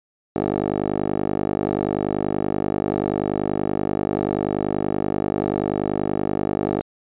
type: tone with band-pass filter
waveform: 10% pulse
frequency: 50.4 Hz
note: G1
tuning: 49 cents sharp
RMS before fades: -23 dBFS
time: 0.36-6.81 s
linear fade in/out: 0 ms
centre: 460 Hz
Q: 2.5
effects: resampled to 8000 Hz